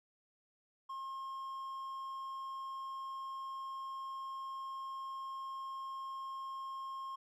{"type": "tone", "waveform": "triangle", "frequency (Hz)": 1071, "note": "C6", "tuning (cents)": 40, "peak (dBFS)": -39, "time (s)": [0.89, 7.16], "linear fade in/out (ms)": 10, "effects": []}